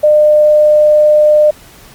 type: tone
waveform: sine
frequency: 603 Hz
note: D5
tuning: 46 cents sharp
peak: -4 dBFS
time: 0.03-1.51 s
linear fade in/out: 10 ms
effects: pink hiss -39 dBFS RMS until 1.94 s + Opus 32 kbps